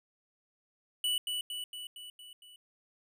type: tone with echo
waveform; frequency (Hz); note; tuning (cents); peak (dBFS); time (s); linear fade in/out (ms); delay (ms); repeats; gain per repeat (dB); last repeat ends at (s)
square; 2960; F#7; 0; -29; 1.04-1.18; 2; 230; 6; -4; 2.56
effects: none